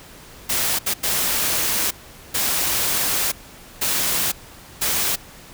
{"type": "noise bursts at uneven times", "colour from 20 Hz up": "white", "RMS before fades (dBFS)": -21, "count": 6, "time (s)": [[0.49, 0.79], [0.86, 0.94], [1.03, 1.91], [2.34, 3.32], [3.81, 4.32], [4.81, 5.16]], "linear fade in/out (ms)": 10, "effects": ["pink hiss -43 dBFS RMS until 5.53 s"]}